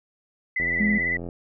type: tone with vibrato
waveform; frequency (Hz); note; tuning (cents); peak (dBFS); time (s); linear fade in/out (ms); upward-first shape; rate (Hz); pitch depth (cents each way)
sine; 1992; B6; +14; -22; 0.56-1.17; 5; sine; 18; 41
type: click train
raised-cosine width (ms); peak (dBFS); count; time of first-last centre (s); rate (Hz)
2; -22; 60; 0.6-1.288; 85.7
type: tone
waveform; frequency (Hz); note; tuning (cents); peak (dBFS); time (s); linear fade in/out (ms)
sine; 209.1; G#3; +12; -20; 0.79-0.99; 20
effects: none